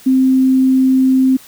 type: tone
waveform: sine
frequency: 261.6 Hz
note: C4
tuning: in tune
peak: -8 dBFS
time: 0.06-1.37 s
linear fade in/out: 10 ms
effects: white hiss -41 dBFS RMS until 1.47 s